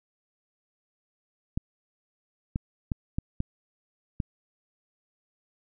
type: clicks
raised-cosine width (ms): 5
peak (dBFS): -15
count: 6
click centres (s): 1.575 / 2.559 / 2.918 / 3.185 / 3.404 / 4.202
effects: none